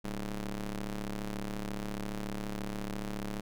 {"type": "ring-modulated tone", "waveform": "sawtooth", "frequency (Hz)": 106.5, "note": "G#2", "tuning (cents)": 44, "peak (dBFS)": -28, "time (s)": [0.04, 3.41], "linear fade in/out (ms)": 10, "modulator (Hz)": 89.3, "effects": []}